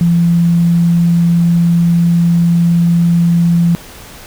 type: tone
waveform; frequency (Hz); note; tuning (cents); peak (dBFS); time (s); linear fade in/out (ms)
sine; 170.4; F3; -42; -7; 0.01-3.75; 0
effects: pink hiss -34 dBFS RMS until 4.26 s